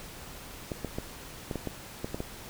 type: clicks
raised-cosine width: 2 ms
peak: -19 dBFS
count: 9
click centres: 0.718 / 0.847 / 0.985 / 1.512 / 1.557 / 1.673 / 2.045 / 2.145 / 2.204 s
effects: pink hiss -45 dBFS RMS until 2.49 s